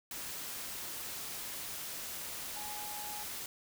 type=tone in noise; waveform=sine; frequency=837 Hz; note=G#5; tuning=13 cents sharp; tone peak=-45 dBFS; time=2.56-3.23 s; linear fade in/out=2 ms; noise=white; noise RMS=-42 dBFS; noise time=0.11-3.46 s; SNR=-6 dB; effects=none